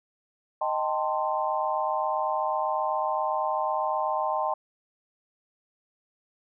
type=chord; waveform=sine; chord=A half-diminished seventh; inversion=second; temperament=equal with one note detuned; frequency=622.3 / 784 / 891.8 / 1046.5 Hz; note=Eb5 / G5 / A5 / C6; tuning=0 / 0 / +23 / 0 cents; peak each=-30 dBFS; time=0.61-4.54 s; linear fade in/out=5 ms; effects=none